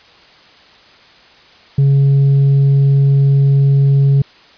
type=tone with tanh clipping; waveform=sine; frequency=138.59 Hz; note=C#3; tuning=in tune; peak=-8 dBFS; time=1.78-4.22 s; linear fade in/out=5 ms; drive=2 dB; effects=white hiss -44 dBFS RMS until 4.57 s + resampled to 11025 Hz